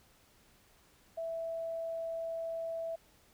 sine tone, 659.3 Hz, E5, in tune, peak -35 dBFS, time 1.17-2.96 s, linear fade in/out 10 ms, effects pink hiss -65 dBFS RMS until 3.33 s

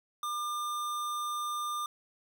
square tone, 1200 Hz, D6, 37 cents sharp, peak -33 dBFS, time 0.23-1.86 s, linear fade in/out 2 ms, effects none

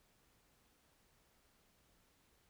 silence, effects pink hiss -73 dBFS RMS until 2.49 s

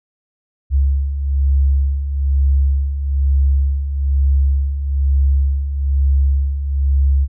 sine beating tone pair, 68 / 69.1 Hz, C#2 / C#2, -33 / -5 cents, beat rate 1.1 Hz, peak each -20 / -13 dBFS, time 0.7-7.28 s, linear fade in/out 50 ms, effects none

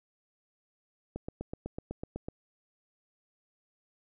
click train, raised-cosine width 2 ms, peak -23 dBFS, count 10, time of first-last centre 1.16-2.285 s, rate 8 Hz, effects none

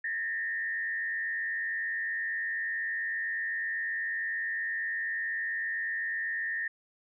sine tone with frequency modulation, 1822 Hz, A#6, 40 cents flat, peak -30 dBFS, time 0.04-6.68 s, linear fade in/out 5 ms, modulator 91.6 Hz, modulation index 0.85, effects none

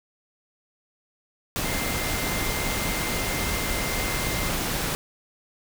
sine tone in noise, 2093 Hz, C7, in tune, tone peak -34 dBFS, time 1.65-4.49 s, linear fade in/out 0 ms, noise pink, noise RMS -27 dBFS, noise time 1.56-4.95 s, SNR -10 dB, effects none

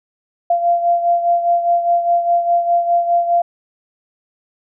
sine beating tone pair, 690 / 694.9 Hz, F5 / F5, -21 / -9 cents, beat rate 4.9 Hz, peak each -13 / -20 dBFS, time 0.5-3.42 s, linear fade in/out 5 ms, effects none

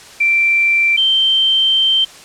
sine tone pair in turn, 2349 / 3125 Hz, D7 / G7, 0 / -6 cents, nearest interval perfect fourth, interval 494 cents, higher second, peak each -10 dBFS, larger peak neither, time 0.2-0.97 / 0.97-2.05 s, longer second, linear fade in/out 10 ms, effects white hiss -38 dBFS RMS until 2.24 s + low-pass 8000 Hz 12 dB/octave

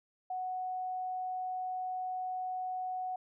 sine tone, 740 Hz, F#5, in tune, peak -34 dBFS, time 0.3-3.16 s, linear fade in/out 5 ms, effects none

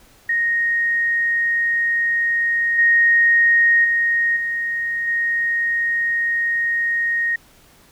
sine tone with level steps, 1864.7 Hz, A#6, in tune, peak -16 / -11 / -15 / -20 / -17 dBFS, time 0.29-7.36 s, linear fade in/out 5 ms, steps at 2.78 / 3.84 / 4.36 / 5.07 s, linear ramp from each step 10 ms, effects pink hiss -51 dBFS RMS until 7.91 s

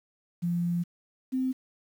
sine tone pair in turn, 173.1 / 259.4 Hz, F3 / C4, -15 / -15 cents, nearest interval perfect fifth, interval 700 cents, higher second, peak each -25 dBFS, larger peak neither, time 0.42-0.84 / 1.32-1.53 s, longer first, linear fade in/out 20 ms, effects 9-bit

